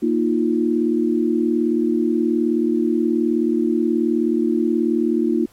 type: chord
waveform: sine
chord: Bb suspended fourth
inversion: none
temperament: just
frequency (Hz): 233.1 / 310.8 / 349.6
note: Bb3 / Eb4 / F4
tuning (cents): 0 / -2 / +2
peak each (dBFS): -20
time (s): 0.02-5.46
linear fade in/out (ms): 10
effects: pink hiss -54 dBFS RMS until 5.52 s + MP3 64 kbps